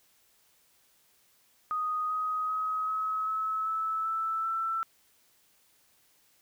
sine tone with pitch steps, 1244.5 / 1256.8 / 1269.2 / 1281.7 / 1294.4 / 1307.1 / 1320 / 1333.1 Hz, D#6 / D#6 / D#6 / E6 / E6 / E6 / E6 / E6, 0 / +17 / +34 / -49 / -32 / -15 / +2 / +19 cents, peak -28 dBFS, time 1.71-4.83 s, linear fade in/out 0 ms, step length 390 ms, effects white hiss -66 dBFS RMS until 6.41 s

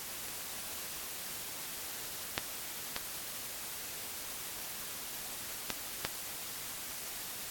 clicks, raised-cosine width 0.2 ms, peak -26 / -12 / -16 / -14 / -13 dBFS, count 5, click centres 0.284 / 2.379 / 2.964 / 5.703 / 6.05 s, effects white hiss -42 dBFS RMS until 7.5 s + AAC 64 kbps

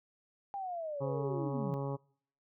sine linear sweep, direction down, 809 to 153.9 Hz, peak -36 dBFS, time 0.54-1.74 s, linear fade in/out 0 ms
harmonic tone, 138.59 Hz, C#3, in tune, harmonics 1 / 2 / 3 / 4 / 5 / 6 / 7 / 8 / 9, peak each -36 / -43 / -41 / -42 / -56 / -46 / -49 / -49 / -60 dBFS, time 1-1.97 s, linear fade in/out 20 ms
effects noise-tail reverb RT60 0.6 s tail -26 dB re dry

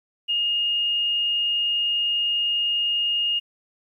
sine tone, 2845 Hz, F7, 31 cents sharp, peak -20 dBFS, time 0.28-3.4 s, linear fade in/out 20 ms, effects 10-bit

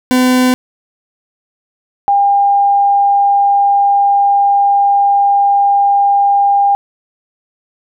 40% pulse / sine tone pair in turn, 253.4 / 802.9 Hz, B3 / G5, +45 / +41 cents, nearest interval octave + minor sixth, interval 1996 cents, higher second, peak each -7 dBFS, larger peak neither, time 0.11-0.54 / 2.08-6.75 s, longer second, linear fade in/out 0 ms, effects none

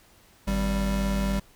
square tone pair together, 51.89 / 195.9 Hz, G#1 / G3, -1 / -1 cents, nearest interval octave + major seventh, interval 2300 cents, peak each -27 dBFS, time 0.47-1.4 s, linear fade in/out 10 ms, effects pink hiss -57 dBFS RMS until 1.55 s

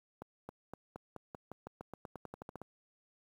accelerating click train, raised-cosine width 1 ms, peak -30 dBFS, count 18, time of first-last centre 0.22-2.616 s, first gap 270 ms, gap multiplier 0.91, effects high-pass 80 Hz 12 dB/octave + 10-bit

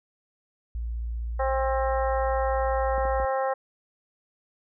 sine tone, 57.8 Hz, A#1, 14 cents flat, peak -28 dBFS, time 0.75-3.25 s, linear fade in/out 0 ms
harmonic tone, 265.8 Hz, C4, 27 cents sharp, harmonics 2 / 3 / 4 / 5 / 6 / 7, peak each -26 / -28 / -33 / -36 / -42 / -39 dBFS, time 1.39-3.54 s, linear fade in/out 10 ms
clicks, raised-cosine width 2 ms, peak -28 dBFS, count 3, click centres 2.981 / 3.054 / 3.2 s
effects none

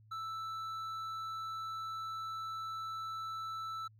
sine tone with hard clipping, 1320 Hz, E6, 2 cents sharp, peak -40 dBFS, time 0.11-3.88 s, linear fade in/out 10 ms, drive 6 dB, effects added 108 Hz sine -59 dBFS peak until 3.99 s

